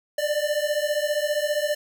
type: beating tone pair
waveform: square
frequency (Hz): 587.3 / 602.3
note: D5 / D5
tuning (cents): 0 / +44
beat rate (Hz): 15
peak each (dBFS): -26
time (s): 0.18-1.75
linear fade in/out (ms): 5
effects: none